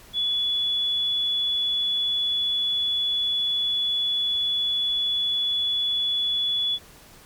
sine tone, 3417 Hz, G#7, 49 cents sharp, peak -21 dBFS, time 0.13-6.79 s, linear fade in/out 50 ms, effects pink hiss -49 dBFS RMS until 7.25 s + MP3 96 kbps

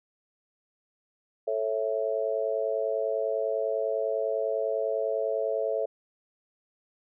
sine chord, A major, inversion none, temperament just, 440 / 550 / 660 Hz, A4 / C#5 / E5, 0 / -14 / +2 cents, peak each -30 dBFS, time 1.47-5.86 s, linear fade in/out 10 ms, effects none

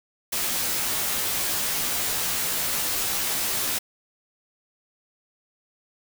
white noise with comb filter, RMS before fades -26 dBFS, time 0.32-3.79 s, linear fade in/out 10 ms, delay 15 ms, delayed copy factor -0.95, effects none

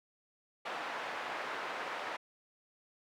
pink band-pass noise, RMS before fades -40 dBFS, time 0.65-2.17 s, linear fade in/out 10 ms, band 690 to 2000 Hz, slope 12 dB/octave, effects none

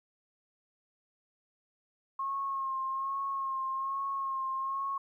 sine tone with vibrato, 1079 Hz, C#6, 47 cents flat, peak -31 dBFS, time 2.19-4.98 s, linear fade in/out 5 ms, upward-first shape sine, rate 1.2 Hz, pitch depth 30 cents each way, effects 12-bit

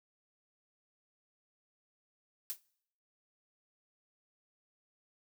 blue noise with exponential decay, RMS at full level -33 dBFS, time 2.5-2.6 s, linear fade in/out 0 ms, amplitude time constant 20 ms, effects noise-tail reverb RT60 0.7 s tail -24 dB re dry

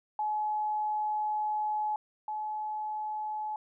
sine tone pair in turn, 850 / 854.4 Hz, G#5 / G#5, +40 / +49 cents, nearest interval unison, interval 9 cents, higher second, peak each -28 / -32 dBFS, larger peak first, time 0.19-1.96 / 2.28-3.56 s, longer first, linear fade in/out 2 ms, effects none

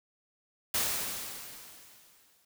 white noise with exponential decay, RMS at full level -28 dBFS, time 0.74-2.45 s, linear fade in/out 5 ms, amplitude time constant 370 ms, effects none

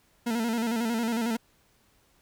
40% pulse tone with vibrato, 229.8 Hz, A#3, 25 cents flat, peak -25 dBFS, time 0.26-1.37 s, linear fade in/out 10 ms, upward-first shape square, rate 11 Hz, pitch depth 59 cents each way, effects pink hiss -65 dBFS RMS until 2.21 s

